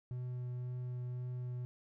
triangle tone with vibrato, 124.3 Hz, B2, 12 cents sharp, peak -36 dBFS, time 0.11-1.65 s, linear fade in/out 0 ms, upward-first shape triangle, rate 1.9 Hz, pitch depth 10 cents each way, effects none

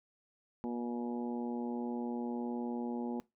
harmonic tone, 119.9 Hz, A#2, 49 cents sharp, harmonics 2 / 3 / 4 / 5 / 6 / 7 / 8, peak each -36 / -42 / -46 / -52 / -53 / -46 / -57 dBFS, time 0.64-3.2 s, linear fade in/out 0 ms, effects noise-tail reverb RT60 0.2 s tail -21 dB re dry

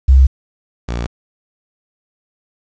sine / sawtooth tone pair in turn, 66.1 / 58.89 Hz, C2 / A#1, +18 / +18 cents, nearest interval major second, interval 200 cents, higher first, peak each -4 / -15 dBFS, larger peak first, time 0.08-0.27 / 0.88-1.07 s, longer neither, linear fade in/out 10 ms, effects resampled to 16000 Hz + 7-bit

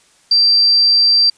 sine tone, 4699 Hz, D8, in tune, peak -8 dBFS, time 0.31-1.3 s, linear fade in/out 5 ms, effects white hiss -52 dBFS RMS until 1.37 s + resampled to 22050 Hz

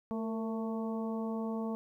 harmonic tone with a mistuned harmonic, 222.1 Hz, A3, 16 cents sharp, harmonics 1 / 2 / 3 / 4 / 5, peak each -34 / -40 / -44 / -46 / -48 dBFS, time 0.11-1.75 s, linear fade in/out 0 ms, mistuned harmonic 2, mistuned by +42 cents, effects 12-bit

